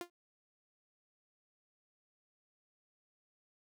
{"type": "tone with exponential decay", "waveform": "sawtooth", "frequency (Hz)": 349.2, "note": "F4", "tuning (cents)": 0, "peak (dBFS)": -32, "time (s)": [0.01, 0.1], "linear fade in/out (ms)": 1, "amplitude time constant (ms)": 19, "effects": []}